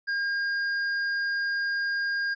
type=tone with hard clipping; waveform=sine; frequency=1615 Hz; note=G#6; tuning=49 cents flat; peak=-27 dBFS; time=0.07-2.35 s; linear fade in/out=20 ms; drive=7 dB; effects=resampled to 16000 Hz